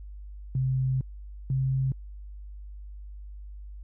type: tone pair in turn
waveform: sine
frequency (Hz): 130.81 / 132.64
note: C3 / C3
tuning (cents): 0 / +24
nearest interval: unison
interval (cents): 24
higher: second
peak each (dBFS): -23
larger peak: neither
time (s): 0.55-1.01 / 1.5-1.92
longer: first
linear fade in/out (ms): 2
effects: added 50 Hz sine -39 dBFS peak until 3.83 s